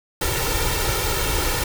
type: noise with comb filter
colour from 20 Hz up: pink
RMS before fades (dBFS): -22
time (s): 0.21-1.64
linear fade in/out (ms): 5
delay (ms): 2.2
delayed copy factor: +0.75
effects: none